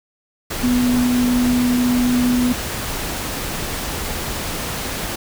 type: tone in noise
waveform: sine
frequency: 246.8 Hz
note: B3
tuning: 1 cent flat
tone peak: -14 dBFS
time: 0.63-2.53 s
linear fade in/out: 10 ms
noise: pink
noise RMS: -25 dBFS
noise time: 0.5-5.16 s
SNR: +8 dB
effects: none